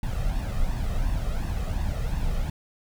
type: noise with flanger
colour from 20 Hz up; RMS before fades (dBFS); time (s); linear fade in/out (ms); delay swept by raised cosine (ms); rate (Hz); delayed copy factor
brown; -26; 0.03-2.5; 2; 1.1 to 1.61; 2.8; +0.65
effects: none